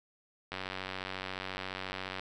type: click train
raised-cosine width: 0.3 ms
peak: -21 dBFS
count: 159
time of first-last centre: 0.52-2.196 s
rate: 94.3 Hz
effects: none